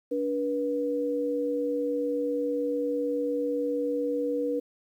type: tone pair together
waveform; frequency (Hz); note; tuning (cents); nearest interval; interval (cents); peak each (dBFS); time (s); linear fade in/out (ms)
sine; 288.5 / 484.4; D4 / B4; -31 / -34; major sixth; 897; -30 / -27; 0.11-4.6; 10
effects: 10-bit